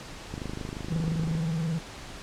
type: click train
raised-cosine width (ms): 3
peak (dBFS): -22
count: 27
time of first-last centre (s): 0.34-1.352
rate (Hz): 25.7
type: tone with vibrato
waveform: triangle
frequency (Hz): 162.3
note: E3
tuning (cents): -27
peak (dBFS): -24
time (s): 0.9-1.79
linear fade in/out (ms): 10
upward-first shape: sine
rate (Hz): 19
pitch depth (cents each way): 93
effects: pink hiss -42 dBFS RMS until 2.22 s + low-pass 7000 Hz 12 dB/octave